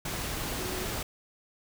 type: tone in noise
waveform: sine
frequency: 367.9 Hz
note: F#4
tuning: 10 cents flat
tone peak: -37 dBFS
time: 0.59-0.85 s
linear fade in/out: 5 ms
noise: pink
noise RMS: -34 dBFS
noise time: 0.05-1.03 s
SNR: -6 dB
effects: none